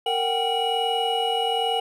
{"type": "tone cluster", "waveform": "triangle", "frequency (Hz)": [460.9, 750, 791, 2913], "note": ["A#4", "F#5", "G5", "F#7"], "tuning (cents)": [-20, 23, 15, -28], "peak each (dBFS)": -25, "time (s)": [0.06, 1.8], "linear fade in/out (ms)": 5, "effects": []}